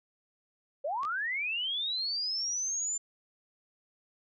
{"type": "linear sweep", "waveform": "sine", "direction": "up", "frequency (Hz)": [525, 7230], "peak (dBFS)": -30, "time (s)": [0.84, 2.98], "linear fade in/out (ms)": 10}
{"type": "clicks", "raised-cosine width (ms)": 0.2, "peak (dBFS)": [-28, -29], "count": 2, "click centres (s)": [1.033, 1.051]}
{"effects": []}